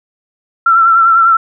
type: tone with vibrato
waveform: sine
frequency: 1347 Hz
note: E6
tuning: 37 cents sharp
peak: -5 dBFS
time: 0.66-1.37 s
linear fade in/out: 5 ms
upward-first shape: triangle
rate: 10 Hz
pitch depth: 53 cents each way
effects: none